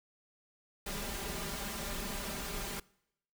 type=noise with comb filter; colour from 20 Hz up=pink; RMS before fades=-39 dBFS; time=0.86-2.8 s; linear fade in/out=5 ms; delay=5 ms; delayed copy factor=+0.85; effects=noise-tail reverb RT60 0.8 s tail -24 dB re dry